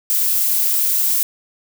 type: noise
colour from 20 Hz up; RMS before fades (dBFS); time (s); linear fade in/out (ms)
violet; -17; 0.1-1.23; 0
effects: none